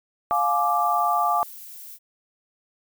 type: noise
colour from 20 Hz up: violet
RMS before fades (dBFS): -41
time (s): 0.3-1.99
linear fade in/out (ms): 50
type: chord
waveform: sine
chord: D diminished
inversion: first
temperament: just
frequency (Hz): 704.8 / 845.8 / 1174.7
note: F5 / Ab5 / D6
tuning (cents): +16 / +31 / 0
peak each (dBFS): -23 / -25 / -22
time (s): 0.31-1.43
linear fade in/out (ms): 0
effects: none